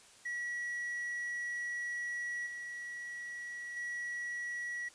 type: tone with level steps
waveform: triangle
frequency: 1930 Hz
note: B6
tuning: 40 cents flat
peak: -34 / -39 / -35 dBFS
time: 0.25-4.89 s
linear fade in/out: 10 ms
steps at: 2.46 / 3.76 s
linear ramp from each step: 10 ms
effects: white hiss -59 dBFS RMS until 4.94 s + resampled to 22050 Hz